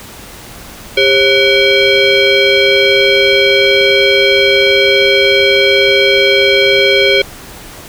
sine tone with frequency modulation, 1340 Hz, E6, 28 cents sharp, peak -6 dBFS, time 0.97-7.22 s, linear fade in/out 5 ms, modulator 941 Hz, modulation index 2.4, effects pink hiss -32 dBFS RMS until 7.88 s

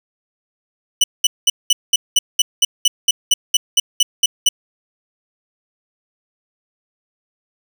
25% pulse tone bursts, 2971 Hz, F#7, 6 cents sharp, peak -6 dBFS, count 16, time 1.01-4.49 s, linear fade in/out 5 ms, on 30 ms, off 200 ms, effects none

